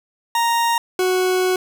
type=tone pair in turn; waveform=40% pulse; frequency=932 / 369.1 Hz; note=A#5 / F#4; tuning=-1 / -4 cents; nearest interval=octave + major third; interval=1603 cents; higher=first; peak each=-15 dBFS; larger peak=neither; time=0.35-0.78 / 0.99-1.56 s; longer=second; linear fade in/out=2 ms; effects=none